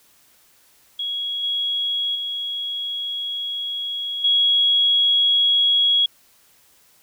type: tone with level steps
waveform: sine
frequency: 3322 Hz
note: G#7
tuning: in tune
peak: -23 / -20 / -24 / -14 dBFS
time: 0.99-6.06 s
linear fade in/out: 5 ms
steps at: 1.43 / 2.15 / 4.24 s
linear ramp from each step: 5 ms
effects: white hiss -56 dBFS RMS until 7.02 s